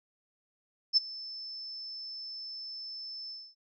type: tone with ADSR envelope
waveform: sine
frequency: 5274 Hz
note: E8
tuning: in tune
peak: -18 dBFS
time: 0.93-3.55 s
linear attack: 39 ms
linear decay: 19 ms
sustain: -21 dB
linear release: 250 ms
effects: none